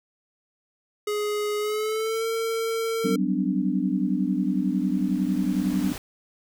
square tone with pitch glide, 417.7 to 452.9 Hz, G#4 to A#4, +10 to -50 cents, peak -25 dBFS, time 1.07-3.16 s, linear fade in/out 5 ms, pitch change +140 cents, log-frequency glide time 1.58-2.24 s
sine chord, G major seventh, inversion third, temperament equal with one note detuned, 185 / 196 / 253.4 / 293.7 Hz, F#3 / G3 / B3 / D4, 0 / 0 / +45 / 0 cents, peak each -27 dBFS, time 3.04-5.93 s, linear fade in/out 10 ms
pink noise with exponential growth, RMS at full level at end -36 dBFS, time 3.26-5.98 s, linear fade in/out 2 ms, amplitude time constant 590 ms
effects none

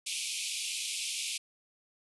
pink band-pass noise, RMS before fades -36 dBFS, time 0.06-1.38 s, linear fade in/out 10 ms, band 2300 to 11000 Hz, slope 96 dB/octave, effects none

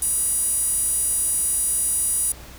sawtooth tone with high-pass filter, 972 Hz, B5, 28 cents flat, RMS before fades -22 dBFS, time 0.02-2.32 s, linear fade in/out 2 ms, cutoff 9700 Hz, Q 7.6, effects added 60 Hz sine -43 dBFS peak until 2.58 s + pink hiss -43 dBFS RMS until 2.58 s

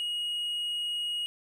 triangle tone, 2886 Hz, F#7, 44 cents flat, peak -28 dBFS, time 0-1.26 s, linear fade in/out 0 ms, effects none

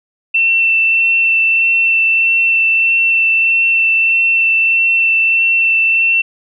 sine tone with vibrato, 2687 Hz, E7, 33 cents sharp, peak -9 dBFS, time 0.34-6.22 s, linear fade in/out 10 ms, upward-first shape sine, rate 1.6 Hz, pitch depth 10 cents each way, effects none

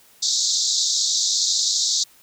pink band-pass noise, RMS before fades -21 dBFS, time 0.22-2.04 s, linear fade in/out 10 ms, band 3700 to 7400 Hz, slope 96 dB/octave, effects white hiss -53 dBFS RMS until 2.22 s

